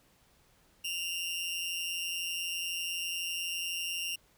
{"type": "tone with amplitude modulation", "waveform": "sawtooth", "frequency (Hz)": 2794, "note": "F7", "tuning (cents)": 0, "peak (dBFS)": -27, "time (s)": [0.84, 4.16], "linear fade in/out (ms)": 10, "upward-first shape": "sine", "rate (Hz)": 172, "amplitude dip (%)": 65, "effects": ["pink hiss -66 dBFS RMS until 4.37 s"]}